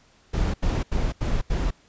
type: noise bursts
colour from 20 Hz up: brown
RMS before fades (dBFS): -23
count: 5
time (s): 0.33-1.708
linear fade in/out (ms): 10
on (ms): 210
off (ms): 82
effects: pink hiss -58 dBFS RMS until 1.88 s + resampled to 16000 Hz